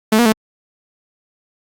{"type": "tone with pitch steps", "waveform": "sawtooth", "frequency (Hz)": [217.6, 238.5, 218.3], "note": ["A3", "A#3", "A3"], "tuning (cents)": [-19, 40, -13], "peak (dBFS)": -6, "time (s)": [0.12, 0.324], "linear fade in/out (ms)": 5, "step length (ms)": 68, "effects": ["Opus 48 kbps"]}